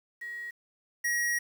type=tone pair in turn; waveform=sine / square; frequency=1900 / 1900 Hz; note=A#6 / A#6; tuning=+33 / +33 cents; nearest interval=unison; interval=0 cents; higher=neither; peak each=-36 / -27 dBFS; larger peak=second; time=0.21-0.51 / 1.04-1.39 s; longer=second; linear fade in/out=10 ms; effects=9-bit